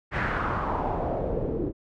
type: noise with low-pass filter sweep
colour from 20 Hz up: pink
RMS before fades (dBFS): -28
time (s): 0.11-1.73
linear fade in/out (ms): 50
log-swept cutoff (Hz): 1900 to 340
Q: 2.9
effects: none